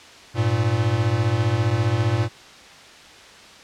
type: beating tone pair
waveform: square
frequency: 101.7 / 116.7 Hz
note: G#2 / A#2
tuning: -36 / +2 cents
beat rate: 15 Hz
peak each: -23 / -21 dBFS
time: 0.34-2.29 s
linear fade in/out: 50 ms
effects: white hiss -44 dBFS RMS until 3.63 s + low-pass 5000 Hz 12 dB/octave